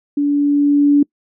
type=tone with level ramp; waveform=sine; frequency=287.9 Hz; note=D4; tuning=34 cents flat; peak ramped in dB=-13 to -7 dBFS; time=0.17-1.03 s; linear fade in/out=5 ms; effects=noise-tail reverb RT60 0.1 s tail -26 dB re dry